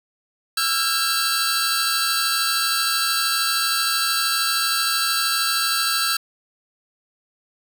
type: tone cluster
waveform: sawtooth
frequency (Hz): 1334 / 1407 / 1624 / 4015 / 4555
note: E6 / F6 / G#6 / B7 / C#8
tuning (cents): +20 / +12 / -39 / +28 / +46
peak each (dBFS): -21 / -28 / -23 / -23 / -21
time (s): 0.57-6.17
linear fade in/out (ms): 5
effects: none